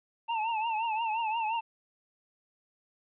square tone with vibrato, 893 Hz, A5, 25 cents sharp, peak -29 dBFS, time 0.28-1.61 s, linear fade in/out 20 ms, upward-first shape triangle, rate 5.7 Hz, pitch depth 100 cents each way, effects resampled to 8000 Hz + 11-bit

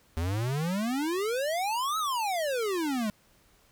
square exponential two-way sweep, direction up then down, 78.7 to 1318.5 to 203.1 Hz, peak -28 dBFS, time 0.17-3.1 s, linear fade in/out 0 ms, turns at 1.98 s, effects pink hiss -63 dBFS RMS until 3.71 s

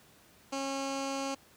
15% pulse tone with low-pass filter, 272.6 Hz, C#4, 29 cents flat, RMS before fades -35 dBFS, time 0.52-1.35 s, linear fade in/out 10 ms, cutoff 6700 Hz, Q 1.9, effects pink hiss -60 dBFS RMS until 1.56 s + high-pass 80 Hz 12 dB/octave

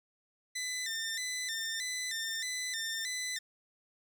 15% pulse tone with vibrato, 1901 Hz, A#6, 33 cents sharp, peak -28 dBFS, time 0.55-3.39 s, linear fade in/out 10 ms, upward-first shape square, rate 1.6 Hz, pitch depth 92 cents each way, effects none

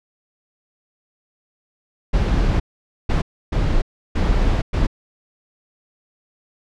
brown noise bursts at uneven times, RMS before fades -17 dBFS, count 5, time 2.13-2.6 / 3.09-3.22 / 3.52-3.82 / 4.15-4.62 / 4.73-4.87 s, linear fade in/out 10 ms, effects low-pass 5000 Hz 12 dB/octave

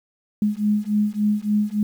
sine beating tone pair, 207.7 / 211.2 Hz, G#3 / G#3, 0 / +29 cents, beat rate 3.5 Hz, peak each -21 dBFS, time 0.42-1.83 s, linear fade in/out 2 ms, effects 8-bit

